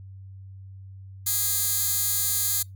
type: tone with high-pass filter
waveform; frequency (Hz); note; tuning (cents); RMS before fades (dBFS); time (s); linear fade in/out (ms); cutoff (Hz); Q
15% pulse; 410.9; G#4; -18; -25; 1.26-2.63; 10; 9000; 0.75
effects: noise-tail reverb RT60 0.2 s tail -26 dB re dry + added 96 Hz sine -40 dBFS peak until 2.75 s